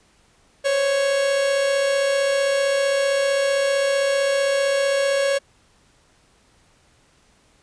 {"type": "tone pair together", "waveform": "45% pulse", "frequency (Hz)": [518.9, 554.4], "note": ["C5", "C#5"], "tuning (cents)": [-14, 0], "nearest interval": "minor second", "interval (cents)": 114, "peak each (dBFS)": [-29, -18], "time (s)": [0.64, 5.39], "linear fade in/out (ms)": 20, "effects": ["pink hiss -58 dBFS RMS until 7.62 s", "resampled to 22050 Hz"]}